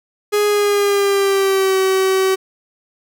45% pulse tone with pitch glide, 415.3 to 380.8 Hz, G#4 to F#4, 0 to +50 cents, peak -13 dBFS, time 0.32-2.36 s, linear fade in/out 20 ms, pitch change -150 cents, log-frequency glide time 0.47-1.77 s, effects none

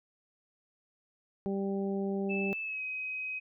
harmonic tone, 196.4 Hz, G3, 4 cents sharp, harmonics 1 / 2 / 3 / 4, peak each -32 / -34 / -43 / -45 dBFS, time 1.46-2.53 s, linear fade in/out 0 ms
sine tone with pitch glide, 2630 to 2526 Hz, E7 to D#7, -5 to +26 cents, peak -34 dBFS, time 2.29-3.4 s, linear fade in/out 20 ms, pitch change -69 cents, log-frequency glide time 2.61-2.82 s
effects none

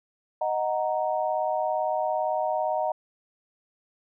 sine chord, D# minor, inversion none, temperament equal, 622.3 / 740 / 932.3 Hz, D#5 / F#5 / A#5, 0 / 0 / 0 cents, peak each -27 / -28 / -30 dBFS, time 0.41-2.92 s, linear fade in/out 5 ms, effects none

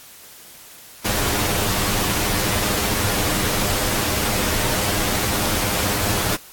pink noise with comb filter, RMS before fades -21 dBFS, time 1.04-6.37 s, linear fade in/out 20 ms, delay 9.8 ms, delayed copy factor +0.6, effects white hiss -43 dBFS RMS until 6.52 s + AAC 64 kbps

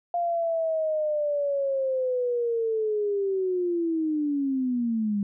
sine linear sweep, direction down, 699 to 198.5 Hz, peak -23 dBFS, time 0.14-5.23 s, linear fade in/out 2 ms, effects none

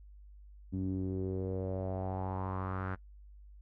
sawtooth tone with low-pass filter sweep, 94.1 Hz, F#2, 30 cents sharp, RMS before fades -36 dBFS, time 0.72-2.96 s, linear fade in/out 20 ms, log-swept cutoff 250 to 1500 Hz, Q 4.1, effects noise-tail reverb RT60 0.1 s tail -23 dB re dry + added 50 Hz sine -51 dBFS peak until 3.61 s

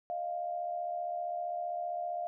sine tone pair together, 622.3 / 697.6 Hz, D#5 / F5, 0 / -2 cents, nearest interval major second, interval 198 cents, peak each -40 / -34 dBFS, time 0.1-2.27 s, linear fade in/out 0 ms, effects none

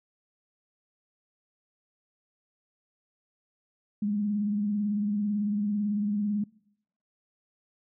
sine tone with vibrato, 206.7 Hz, G#3, 8 cents flat, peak -25 dBFS, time 4.02-6.44 s, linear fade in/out 5 ms, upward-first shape sine, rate 18 Hz, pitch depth 50 cents each way, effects noise-tail reverb RT60 0.8 s tail -24 dB re dry

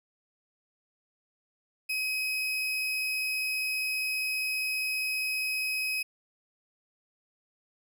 35% pulse tone, 2535 Hz, D#7, 32 cents sharp, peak -27 dBFS, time 1.89-6.03 s, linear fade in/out 10 ms, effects none

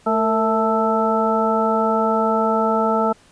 harmonic tone with a mistuned harmonic, 220 Hz, A3, in tune, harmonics 1 / 2 / 3 / 4 / 6, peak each -22 / -22 / -22 / -22 / -22 dBFS, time 0.06-3.13 s, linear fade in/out 10 ms, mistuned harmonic 2, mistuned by +51 cents, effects pink hiss -52 dBFS RMS until 3.31 s + resampled to 22050 Hz

